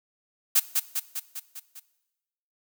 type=noise with echo; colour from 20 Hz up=blue; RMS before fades=-19 dBFS; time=0.55-0.6 s; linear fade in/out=10 ms; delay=200 ms; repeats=6; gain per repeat=-4 dB; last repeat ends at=1.8 s; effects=noise-tail reverb RT60 1.0 s tail -18 dB re dry